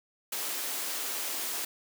white high-pass noise, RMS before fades -34 dBFS, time 0.32-1.65 s, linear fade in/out 5 ms, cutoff 250 Hz, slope 24 dB/octave, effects none

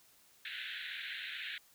pink band-pass noise, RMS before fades -43 dBFS, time 0.45-1.58 s, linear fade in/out 2 ms, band 1500 to 4000 Hz, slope 96 dB/octave, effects white hiss -65 dBFS RMS until 1.74 s

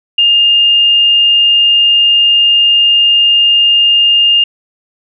sine tone, 2820 Hz, F7, 16 cents sharp, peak -5 dBFS, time 0.18-4.44 s, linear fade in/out 5 ms, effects none

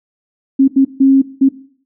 sine tone bursts at uneven times, 270 Hz, C#4, 45 cents flat, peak -5 dBFS, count 4, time 0.59-0.68 / 0.76-0.85 / 1-1.22 / 1.41-1.49 s, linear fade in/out 10 ms, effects noise-tail reverb RT60 0.5 s tail -17 dB re dry

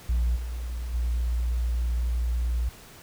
sine tone with level steps, 59.4 Hz, A#1, 33 cents sharp, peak -19 / -29 / -22 dBFS, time 0.09-2.69 s, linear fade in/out 5 ms, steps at 0.35 / 0.93 s, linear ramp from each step 20 ms, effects tanh soft clip ceiling -19 dBFS + pink hiss -48 dBFS RMS until 3.02 s

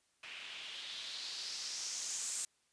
blue noise with low-pass filter sweep, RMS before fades -43 dBFS, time 0.23-2.45 s, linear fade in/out 2 ms, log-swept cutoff 2500 to 8000 Hz, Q 3.1, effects white hiss -75 dBFS RMS until 2.72 s + resampled to 22050 Hz

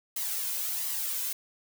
blue noise with flanger, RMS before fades -32 dBFS, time 0.16-1.33 s, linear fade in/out 5 ms, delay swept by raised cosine 0.98 to 1.98 ms, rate 1.4 Hz, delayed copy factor +0.5, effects none

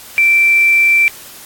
sine tone with quantisation, 2342 Hz, D7, 5 cents flat, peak -7 dBFS, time 0.18-1.08 s, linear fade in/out 0 ms, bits 5, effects white hiss -35 dBFS RMS until 1.45 s + AAC 64 kbps

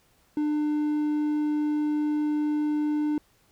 triangle tone, 299.6 Hz, D4, 35 cents sharp, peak -21 dBFS, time 0.37-3.18 s, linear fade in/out 2 ms, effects pink hiss -64 dBFS RMS until 3.51 s

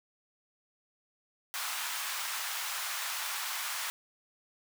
pink high-pass noise, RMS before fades -36 dBFS, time 1.54-3.9 s, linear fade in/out 0 ms, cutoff 950 Hz, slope 24 dB/octave, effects none

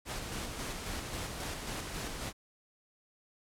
pink noise with tremolo, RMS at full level -38 dBFS, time 0.05-2.33 s, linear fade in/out 50 ms, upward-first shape square, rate 3.7 Hz, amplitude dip 30%, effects low-pass 11000 Hz 12 dB/octave

